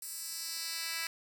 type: tone with high-pass filter sweep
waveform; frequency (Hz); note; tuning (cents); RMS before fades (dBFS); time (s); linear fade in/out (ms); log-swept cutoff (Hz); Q
10% pulse; 329.6; E4; 0; -39; 0.02-1.07; 2; 9000 to 2500; 1.2
effects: none